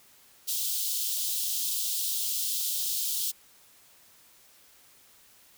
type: high-pass noise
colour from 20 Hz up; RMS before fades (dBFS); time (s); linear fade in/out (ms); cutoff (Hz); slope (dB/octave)
white; -30; 0.47-3.32; 20; 3100; 48
effects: white hiss -58 dBFS RMS until 5.57 s